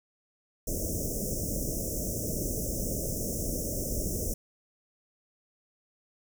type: band-stop noise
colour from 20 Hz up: pink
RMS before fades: -32 dBFS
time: 0.67-4.34 s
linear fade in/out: 5 ms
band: 640 to 5500 Hz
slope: 96 dB/octave
effects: none